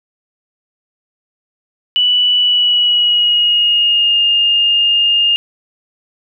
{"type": "tone with pitch glide", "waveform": "sine", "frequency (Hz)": [2960, 2826], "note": ["F#7", "F7"], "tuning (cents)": [0, 20], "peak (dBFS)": -9, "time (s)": [1.96, 5.36], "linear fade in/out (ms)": 0, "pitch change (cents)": -80, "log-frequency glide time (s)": [2.38, 4.2], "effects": []}